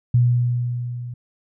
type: tone with level ramp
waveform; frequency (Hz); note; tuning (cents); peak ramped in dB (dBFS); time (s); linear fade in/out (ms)
sine; 121.7; B2; -25; -11 to -29; 0.14-1.14; 5
effects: none